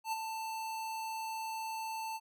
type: tone with ADSR envelope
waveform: square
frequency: 888 Hz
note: A5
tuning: 16 cents sharp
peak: -32 dBFS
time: 0.04-2.2 s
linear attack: 83 ms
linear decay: 25 ms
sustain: -6 dB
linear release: 44 ms
effects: none